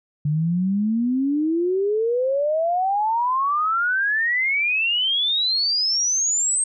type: exponential sweep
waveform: sine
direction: up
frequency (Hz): 145.3 to 8460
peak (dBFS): -18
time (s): 0.25-6.64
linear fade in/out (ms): 5
effects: none